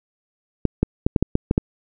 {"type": "clicks", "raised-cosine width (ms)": 3, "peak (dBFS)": -3, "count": 8, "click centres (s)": [0.653, 0.83, 1.065, 1.162, 1.226, 1.354, 1.511, 1.579], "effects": []}